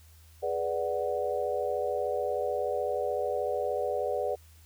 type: chord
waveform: sine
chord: G# half-diminished seventh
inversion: none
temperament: equal with one note detuned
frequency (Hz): 417.5 / 493.9 / 587.3 / 740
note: G#4 / B4 / D5 / F#5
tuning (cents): +9 / 0 / 0 / 0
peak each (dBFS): -34 / -32 / -32 / -35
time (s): 0.42-4.36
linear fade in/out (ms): 20
effects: added 80 Hz sine -53 dBFS peak until 4.65 s + white hiss -61 dBFS RMS until 4.65 s